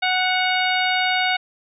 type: harmonic tone with a mistuned harmonic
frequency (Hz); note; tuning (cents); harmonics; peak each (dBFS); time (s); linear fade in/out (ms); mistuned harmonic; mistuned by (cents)
740; F#5; 0; 1 / 2 / 3 / 4 / 5 / 6; -22 / -24 / -23 / -27 / -27 / -34; 0.02-1.37; 10; 4; -48
effects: none